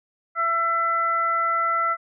harmonic tone, 670 Hz, E5, 28 cents sharp, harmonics 1 / 2 / 3, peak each -31 / -20 / -30 dBFS, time 0.35-1.97 s, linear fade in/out 50 ms, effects none

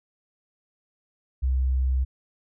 sine tone, 65 Hz, C2, 11 cents flat, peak -19 dBFS, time 1.42-2.05 s, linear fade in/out 20 ms, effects tanh soft clip ceiling -16 dBFS

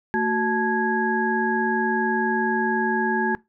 sine tone cluster, 225.1 / 369.3 / 870 / 1654 Hz, A3 / F#4 / A5 / G#6, +40 / -3 / -20 / -8 cents, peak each -25 dBFS, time 0.14-3.35 s, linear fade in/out 0 ms, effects noise-tail reverb RT60 0.2 s tail -21 dB re dry

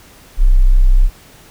sine tone, 31.94 Hz, C1, 41 cents flat, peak -5 dBFS, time 0.37-1.1 s, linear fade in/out 50 ms, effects pink hiss -43 dBFS RMS until 1.5 s

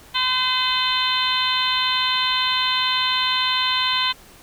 harmonic tone, 511 Hz, C5, 41 cents flat, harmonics 2 / 3 / 4 / 5 / 6 / 7 / 8, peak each -24 / -29 / -29 / -29 / -24 / -24 / -27 dBFS, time 0.14-4.13 s, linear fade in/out 20 ms, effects pink hiss -47 dBFS RMS until 4.42 s

